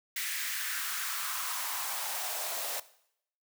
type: noise with high-pass filter sweep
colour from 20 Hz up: white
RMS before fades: -35 dBFS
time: 0.16-2.8 s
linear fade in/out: 5 ms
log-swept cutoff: 2000 to 570 Hz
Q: 2.9
effects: noise-tail reverb RT60 0.7 s tail -17 dB re dry